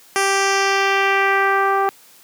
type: tone with low-pass filter sweep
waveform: 10% pulse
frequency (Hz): 392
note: G4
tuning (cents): 0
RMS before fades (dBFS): -17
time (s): 0.16-1.89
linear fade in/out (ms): 0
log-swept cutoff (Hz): 10000 to 970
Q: 1.5
effects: white hiss -48 dBFS RMS until 2.23 s + high-pass 150 Hz 12 dB/octave